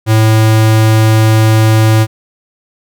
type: tone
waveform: square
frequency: 110 Hz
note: A2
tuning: in tune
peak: -6 dBFS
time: 0.06-2.07 s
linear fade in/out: 50 ms
effects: none